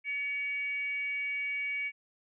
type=tone with frequency modulation; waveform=sine; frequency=2260 Hz; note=C#7; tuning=33 cents sharp; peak=-31 dBFS; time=0.04-1.92 s; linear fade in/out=50 ms; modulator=529 Hz; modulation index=0.28; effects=none